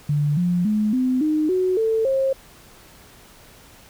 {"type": "tone with pitch steps", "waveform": "sine", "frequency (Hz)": [146.83, 176.64, 212.5, 255.6, 307.5, 370, 445.1, 535.5], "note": ["D3", "F3", "G#3", "C4", "D#4", "F#4", "A4", "C5"], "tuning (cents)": [0, 20, 40, -40, -20, 0, 20, 40], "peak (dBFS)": -17, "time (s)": [0.09, 2.33], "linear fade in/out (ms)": 5, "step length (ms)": 280, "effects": ["pink hiss -48 dBFS RMS until 3.89 s"]}